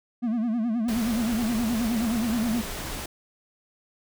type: tone with vibrato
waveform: triangle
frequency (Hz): 229.1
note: A#3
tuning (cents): -30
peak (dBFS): -21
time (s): 0.22-2.62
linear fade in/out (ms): 20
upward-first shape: sine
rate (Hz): 9.5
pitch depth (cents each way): 120
type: noise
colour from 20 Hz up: pink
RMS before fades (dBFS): -34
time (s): 0.88-3.06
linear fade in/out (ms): 5
effects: none